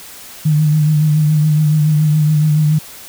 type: tone with vibrato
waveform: sine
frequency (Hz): 152.4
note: D#3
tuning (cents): -36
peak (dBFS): -9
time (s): 0.45-2.79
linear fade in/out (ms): 10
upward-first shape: triangle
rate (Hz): 7.1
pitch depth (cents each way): 45
effects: white hiss -35 dBFS RMS until 3.08 s